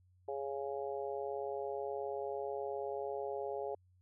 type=harmonic tone; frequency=138.59 Hz; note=C#3; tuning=in tune; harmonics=3 / 4 / 5 / 6; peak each=-40 / -42 / -44 / -46 dBFS; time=0.28-3.75 s; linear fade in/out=5 ms; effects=added 91 Hz sine -65 dBFS peak until 4.01 s